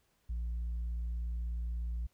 sine tone with tanh clipping, 58.27 Hz, A#1, in tune, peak -34 dBFS, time 0.29-2.07 s, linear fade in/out 10 ms, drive 1 dB, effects pink hiss -74 dBFS RMS until 2.13 s

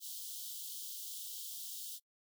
white high-pass noise, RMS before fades -45 dBFS, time 0-2 s, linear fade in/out 50 ms, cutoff 3000 Hz, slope 96 dB/octave, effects noise-tail reverb RT60 0.1 s tail -23 dB re dry

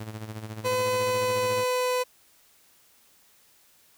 sawtooth tone with tremolo, 108.7 Hz, A2, 21 cents flat, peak -29 dBFS, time 0-1.64 s, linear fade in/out 5 ms, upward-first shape sine, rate 14 Hz, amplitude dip 65%
30% pulse tone with pitch glide, 506 to 501.6 Hz, B4 to B4, +42 to +27 cents, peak -21 dBFS, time 0.64-2.04 s, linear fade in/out 20 ms, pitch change -15 cents, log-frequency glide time 0.79-1.93 s
effects white hiss -60 dBFS RMS until 3.97 s

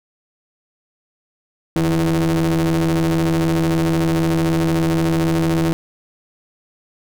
45% pulse ring-modulated tone, 83.9 Hz, E2, 31 cents sharp, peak -12 dBFS, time 1.76-5.73 s, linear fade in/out 0 ms, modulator 245 Hz, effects none

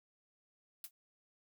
blue noise with exponential decay, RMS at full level -40 dBFS, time 0.84-0.91 s, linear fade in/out 2 ms, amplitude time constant 15 ms, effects none

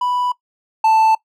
triangle tone pair in turn, 987.8 / 882.6 Hz, B5 / A5, 0 / +5 cents, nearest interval major second, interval 195 cents, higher first, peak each -15 / -8 dBFS, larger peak second, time 0.01-0.32 / 0.84-1.15 s, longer neither, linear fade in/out 5 ms, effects noise-tail reverb RT60 0.1 s tail -19 dB re dry

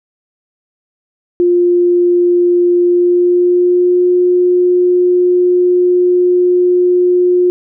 sine tone with pitch glide, 351.8 to 358.4 Hz, F4 to F4, +13 to +45 cents, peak -7 dBFS, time 1.4-7.5 s, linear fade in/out 0 ms, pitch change +32 cents, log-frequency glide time 2.85-4.06 s, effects none

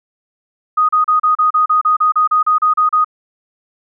sine tone bursts, 1244.5 Hz, D#6, in tune, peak -9 dBFS, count 15, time 0.77-3.046 s, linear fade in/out 10 ms, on 120 ms, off 34 ms, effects none

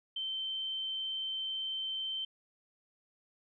sine tone with vibrato, 3103 Hz, G7, 18 cents flat, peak -34 dBFS, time 0.16-2.25 s, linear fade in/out 5 ms, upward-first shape sine, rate 18 Hz, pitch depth 8 cents each way, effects none

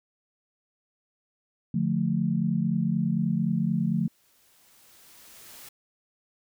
sine chord, D minor, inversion none, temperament just, 146.83 / 176.2 / 220.2 Hz, D3 / F3 / A3, 0 / +16 / +2 cents, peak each -29 / -26 / -27 dBFS, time 1.74-4.08 s, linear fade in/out 5 ms
white noise with exponential growth, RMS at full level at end -45 dBFS, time 2.74-5.69 s, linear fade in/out 5 ms, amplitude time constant 640 ms
effects none

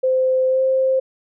sine tone with pitch glide, 518 to 525.8 Hz, C5 to C5, -17 to +8 cents, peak -14 dBFS, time 0.03-1 s, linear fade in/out 10 ms, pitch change +25 cents, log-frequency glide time 0.48-0.62 s, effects none

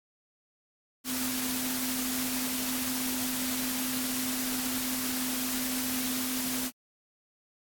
sine tone in noise, 255.6 Hz, C4, 40 cents flat, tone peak -34 dBFS, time 1.04-6.71 s, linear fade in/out 50 ms, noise white, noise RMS -33 dBFS, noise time 1.04-6.71 s, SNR -4 dB, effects AAC 64 kbps

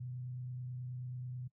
sine tone with frequency modulation, 125.3 Hz, B2, 25 cents sharp, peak -40 dBFS, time 0-1.48 s, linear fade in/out 10 ms, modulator 29.3 Hz, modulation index 0.21, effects noise-tail reverb RT60 0.1 s tail -20 dB re dry

